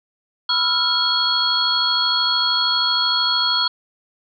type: tone cluster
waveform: sine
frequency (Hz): 986 / 1328 / 1401 / 3302 / 4333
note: B5 / E6 / F6 / G#7 / C#8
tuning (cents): -3 / +12 / +5 / -11 / -40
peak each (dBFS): -27 / -27 / -25 / -21 / -19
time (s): 0.49-3.68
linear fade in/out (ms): 5
effects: none